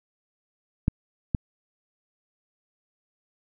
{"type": "clicks", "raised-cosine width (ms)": 5, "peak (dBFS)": [-8, -10], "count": 2, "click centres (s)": [0.881, 1.348], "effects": []}